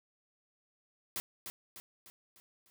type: noise with echo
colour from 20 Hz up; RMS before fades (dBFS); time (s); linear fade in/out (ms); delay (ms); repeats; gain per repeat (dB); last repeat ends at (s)
white; -37; 1.16-1.2; 0; 300; 5; -6; 2.7
effects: none